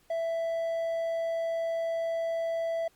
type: tone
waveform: triangle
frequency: 662 Hz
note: E5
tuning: 7 cents sharp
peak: -26 dBFS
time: 0.1-2.88 s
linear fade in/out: 5 ms
effects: pink hiss -65 dBFS RMS until 2.95 s + Opus 48 kbps